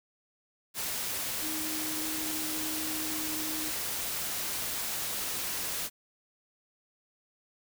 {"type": "tone in noise", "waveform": "sine", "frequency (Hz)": 311.1, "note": "D#4", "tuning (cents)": 0, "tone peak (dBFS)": -38, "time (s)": [1.4, 3.72], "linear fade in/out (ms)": 50, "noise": "white", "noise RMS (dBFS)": -34, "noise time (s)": [0.74, 5.9], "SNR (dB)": -7, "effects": []}